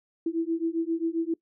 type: beating tone pair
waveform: sine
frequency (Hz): 326.4 / 333.9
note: E4 / E4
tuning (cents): -17 / +22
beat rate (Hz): 7.5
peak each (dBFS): -28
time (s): 0.26-1.34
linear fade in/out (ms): 5
effects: noise-tail reverb RT60 0.1 s tail -21 dB re dry